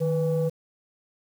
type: tone pair together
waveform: sine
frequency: 155.56 / 493.9 Hz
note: D#3 / B4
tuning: 0 / 0 cents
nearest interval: octave + minor sixth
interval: 2000 cents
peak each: -23 dBFS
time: 0-0.5 s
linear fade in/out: 20 ms
effects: tanh soft clip ceiling -17 dBFS + 8-bit